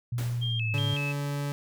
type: tone with pitch glide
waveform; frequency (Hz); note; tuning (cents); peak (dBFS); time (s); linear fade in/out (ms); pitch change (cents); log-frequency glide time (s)
sine; 120.2 to 108.96; B2 to A2; -46 to -16; -27; 0.12-0.94; 5; -170; 0.42-0.73
type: noise with exponential decay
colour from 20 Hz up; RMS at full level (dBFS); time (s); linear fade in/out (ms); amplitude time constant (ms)
pink; -37; 0.18-0.78; 2; 130
type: tone with vibrato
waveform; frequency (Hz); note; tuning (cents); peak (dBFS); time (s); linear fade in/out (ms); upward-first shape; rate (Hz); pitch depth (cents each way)
sine; 2888; F#7; -43; -31; 0.41-1.13; 20; square; 2.7; 180
type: tone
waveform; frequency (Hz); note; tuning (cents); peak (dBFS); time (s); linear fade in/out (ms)
40% pulse; 143.2; D3; -43; -28; 0.74-1.52; 0
effects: none